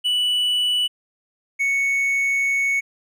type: tone pair in turn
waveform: triangle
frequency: 2960 / 2217 Hz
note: F#7 / C#7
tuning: 0 / 0 cents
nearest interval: perfect fourth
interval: 500 cents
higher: first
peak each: -16 dBFS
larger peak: neither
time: 0.04-0.88 / 1.59-2.81 s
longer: second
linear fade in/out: 20 ms
effects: none